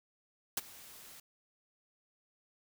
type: noise with ADSR envelope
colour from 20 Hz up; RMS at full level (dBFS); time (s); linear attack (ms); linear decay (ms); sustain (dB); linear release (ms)
white; -31; 0.57-1.2; 4; 27; -22; 4
effects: none